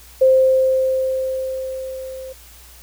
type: tone with level ramp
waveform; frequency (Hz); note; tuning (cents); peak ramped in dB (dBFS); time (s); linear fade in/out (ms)
sine; 523.3; C5; 0; -8 to -30; 0.21-2.33; 10
effects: added 60 Hz sine -45 dBFS peak until 2.82 s + white hiss -45 dBFS RMS until 2.82 s